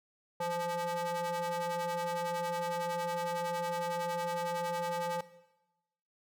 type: ring-modulated tone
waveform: square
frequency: 174.61 Hz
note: F3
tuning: in tune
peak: -30 dBFS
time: 0.4-5.21 s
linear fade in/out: 5 ms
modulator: 693 Hz
effects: noise-tail reverb RT60 1.0 s tail -17 dB re dry